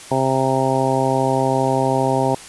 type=harmonic tone; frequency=132.5 Hz; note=C3; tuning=22 cents sharp; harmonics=1 / 2 / 3 / 4 / 5 / 6 / 7; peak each=-23 / -23 / -23 / -23 / -23 / -23 / -23 dBFS; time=0.11-2.35 s; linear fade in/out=5 ms; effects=white hiss -38 dBFS RMS until 2.48 s + resampled to 24000 Hz